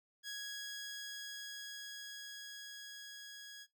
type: tone with level ramp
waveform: 15% pulse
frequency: 1661.2 Hz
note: G#6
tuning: in tune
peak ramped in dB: -35 to -43 dBFS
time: 0.23-3.67 s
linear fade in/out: 50 ms
effects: noise-tail reverb RT60 0.2 s tail -21 dB re dry